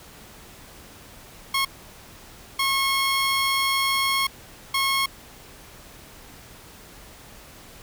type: tone bursts at uneven times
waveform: 15% pulse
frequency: 1087 Hz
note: C#6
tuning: 34 cents flat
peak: -14 dBFS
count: 3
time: 1.54-1.65 / 2.59-4.27 / 4.74-5.06 s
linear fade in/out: 5 ms
effects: pink hiss -46 dBFS RMS until 7.82 s